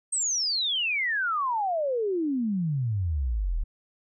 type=exponential sweep; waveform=sine; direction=down; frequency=8470 to 35.54 Hz; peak=-24 dBFS; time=0.12-3.64 s; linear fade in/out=10 ms; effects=none